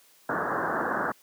white low-pass noise, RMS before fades -28 dBFS, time 0.29-1.12 s, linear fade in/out 5 ms, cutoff 1700 Hz, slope 96 dB/octave, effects white hiss -59 dBFS RMS until 1.22 s + high-pass 200 Hz 12 dB/octave

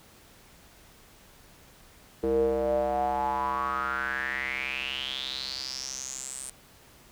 square tone with band-pass filter sweep, 66 Hz, C2, 16 cents sharp, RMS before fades -30 dBFS, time 2.23-6.5 s, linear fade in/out 5 ms, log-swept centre 410 to 9000 Hz, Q 7.7, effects pink hiss -55 dBFS RMS until 7.11 s

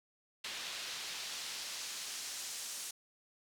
pink noise with band-pass filter sweep, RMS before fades -43 dBFS, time 0.44-2.91 s, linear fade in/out 5 ms, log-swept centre 3400 to 7400 Hz, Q 1, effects none

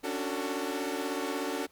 sawtooth chord, D major seventh, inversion third, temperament equal with one note detuned, 277.2 / 293.7 / 370 / 449.5 Hz, C#4 / D4 / F#4 / A4, 0 / 0 / 0 / +37 cents, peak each -33 dBFS, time 0.03-1.67 s, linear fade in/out 20 ms, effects pink hiss -64 dBFS RMS until 1.71 s

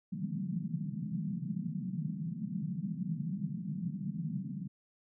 white band-pass noise, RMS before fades -37 dBFS, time 0.12-4.68 s, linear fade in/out 10 ms, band 150 to 200 Hz, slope 48 dB/octave, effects none

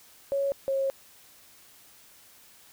sine tone pair in turn, 555 / 542 Hz, C#5 / C#5, +2 / -39 cents, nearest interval unison, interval 41 cents, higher first, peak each -24 dBFS, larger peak neither, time 0.32-0.52 / 0.68-0.9 s, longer second, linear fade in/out 0 ms, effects white hiss -55 dBFS RMS until 2.72 s

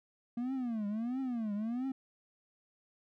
triangle tone with vibrato, 233.1 Hz, A#3, in tune, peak -31 dBFS, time 0.37-1.92 s, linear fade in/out 5 ms, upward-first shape triangle, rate 1.5 Hz, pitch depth 260 cents each way, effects none

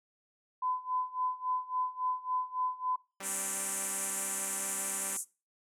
sine tone with tremolo, 1011 Hz, B5, 40 cents sharp, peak -28 dBFS, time 0.62-2.96 s, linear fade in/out 5 ms, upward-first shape sine, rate 3.6 Hz, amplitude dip 90%
5% pulse chord, G suspended fourth, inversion none, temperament equal with one note detuned, 194.19 / 261.6 / 293.7 Hz, G3 / C4 / D4, -16 / 0 / 0 cents, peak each -32 / -38 / -37 dBFS, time 3.2-5.17 s, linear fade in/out 5 ms
pink band-pass noise, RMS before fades -36 dBFS, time 3.22-5.25 s, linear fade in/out 50 ms, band 6900 to 11000 Hz, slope 48 dB/octave
effects noise-tail reverb RT60 0.3 s tail -21 dB re dry

